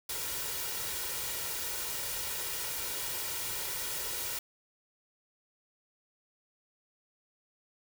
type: noise with comb filter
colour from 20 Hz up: white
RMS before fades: -36 dBFS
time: 0.09-4.39 s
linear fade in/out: 5 ms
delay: 2.1 ms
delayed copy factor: +0.55
effects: none